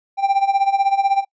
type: tone with tremolo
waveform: triangle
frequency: 788 Hz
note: G5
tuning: 9 cents sharp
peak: -9 dBFS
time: 0.17-1.25 s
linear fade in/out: 50 ms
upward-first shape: sine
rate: 16 Hz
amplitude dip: 80%
effects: noise-tail reverb RT60 0.1 s tail -26 dB re dry + resampled to 16000 Hz